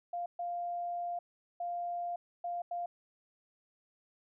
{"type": "tone bursts at uneven times", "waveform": "sine", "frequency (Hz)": 698.5, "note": "F5", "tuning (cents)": 0, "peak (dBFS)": -34, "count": 5, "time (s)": [[0.13, 0.26], [0.39, 1.19], [1.6, 2.16], [2.44, 2.62], [2.71, 2.86]], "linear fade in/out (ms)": 5, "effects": []}